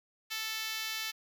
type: tone with high-pass filter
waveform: 5% pulse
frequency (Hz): 440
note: A4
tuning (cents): 0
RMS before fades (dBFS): -37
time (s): 0.3-1.12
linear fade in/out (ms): 20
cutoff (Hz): 1700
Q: 0.82
effects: none